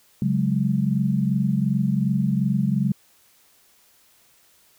sine chord, C# suspended fourth, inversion none, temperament equal, 138.59 / 185 / 207.7 Hz, C#3 / F#3 / G#3, 0 / 0 / 0 cents, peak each -23 dBFS, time 0.22-2.92 s, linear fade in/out 2 ms, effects white hiss -58 dBFS RMS until 4.78 s

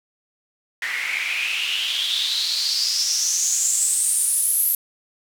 white noise with band-pass filter sweep, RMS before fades -22 dBFS, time 0.82-4.75 s, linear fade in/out 2 ms, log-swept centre 1900 to 12000 Hz, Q 7, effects none

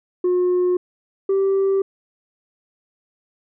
sine tone pair in turn, 360 / 389.3 Hz, F#4 / G4, -47 / -12 cents, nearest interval minor second, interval 135 cents, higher second, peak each -13 dBFS, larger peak neither, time 0.24-0.77 / 1.29-1.82 s, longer neither, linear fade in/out 5 ms, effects tanh soft clip ceiling -14 dBFS

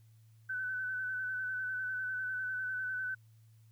sine tone with vibrato, 1514 Hz, F#6, 39 cents sharp, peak -34 dBFS, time 0.49-3.15 s, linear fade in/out 10 ms, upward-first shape square, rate 10 Hz, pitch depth 23 cents each way, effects added 111 Hz sine -58 dBFS peak until 3.71 s + white hiss -75 dBFS RMS until 3.71 s

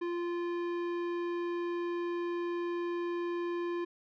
sine tone with tanh clipping, 346.6 Hz, F4, 13 cents flat, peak -34 dBFS, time 0.01-3.85 s, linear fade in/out 10 ms, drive 15 dB, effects none

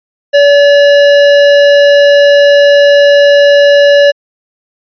sine tone with hard clipping, 572 Hz, D5, 46 cents flat, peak -4 dBFS, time 0.33-4.12 s, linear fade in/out 20 ms, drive 17 dB, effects resampled to 11025 Hz

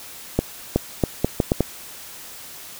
accelerating click train, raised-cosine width 2 ms, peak -3 dBFS, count 7, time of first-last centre 0.39-1.607 s, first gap 370 ms, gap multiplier 0.75, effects white hiss -39 dBFS RMS until 2.79 s

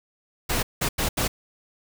pink noise bursts at uneven times, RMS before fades -24 dBFS, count 4, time 0.49-0.63 / 0.81-0.89 / 0.98-1.09 / 1.17-1.28 s, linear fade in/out 10 ms, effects none

